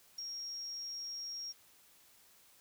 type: tone with ADSR envelope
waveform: sine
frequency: 5588 Hz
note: F8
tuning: in tune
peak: -36 dBFS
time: 0.18-1.53 s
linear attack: 8 ms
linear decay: 5 ms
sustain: -4 dB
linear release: 23 ms
effects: white hiss -64 dBFS RMS until 2.6 s